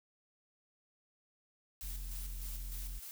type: noise with tremolo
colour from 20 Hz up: blue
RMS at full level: -47 dBFS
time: 1.81-3.11 s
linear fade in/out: 0 ms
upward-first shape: square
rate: 3.3 Hz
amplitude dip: 40%
type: tone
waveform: triangle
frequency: 43 Hz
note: F1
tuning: 26 cents flat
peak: -38 dBFS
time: 1.82-3 s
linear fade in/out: 20 ms
effects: none